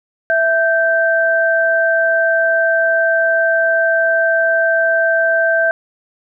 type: tone pair together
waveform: sine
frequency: 659.3 / 1561.8 Hz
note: E5 / G6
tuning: 0 / -7 cents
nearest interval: octave + minor third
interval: 1493 cents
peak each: -14 / -14 dBFS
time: 0.3-5.71 s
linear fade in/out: 0 ms
effects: none